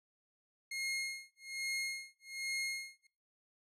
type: tone with tremolo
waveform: sawtooth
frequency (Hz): 2146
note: C7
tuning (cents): +43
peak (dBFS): -31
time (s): 0.71-3.07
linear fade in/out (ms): 5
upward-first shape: sine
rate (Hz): 1.2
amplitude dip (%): 100
effects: noise-tail reverb RT60 0.5 s tail -22 dB re dry + low-pass 10000 Hz 12 dB/octave